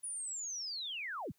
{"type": "linear sweep", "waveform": "sine", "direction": "down", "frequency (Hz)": [9910, 60.1], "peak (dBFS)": -38, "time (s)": [0.03, 1.32], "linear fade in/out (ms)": 10, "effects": ["white hiss -75 dBFS RMS until 1.38 s"]}